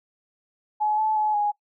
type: tone with pitch steps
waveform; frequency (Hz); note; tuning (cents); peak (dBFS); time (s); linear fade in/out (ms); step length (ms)
sine; 849 / 867 / 853 / 829; G#5 / A5 / G#5 / G#5; +38 / -26 / +46 / -3; -20; 0.8-1.52; 20; 180
effects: noise-tail reverb RT60 0.1 s tail -20 dB re dry